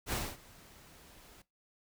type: noise with ADSR envelope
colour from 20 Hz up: pink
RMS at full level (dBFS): -34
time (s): 0.06-1.42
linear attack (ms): 65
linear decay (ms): 240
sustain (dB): -23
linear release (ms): 5
effects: noise-tail reverb RT60 0.2 s tail -19 dB re dry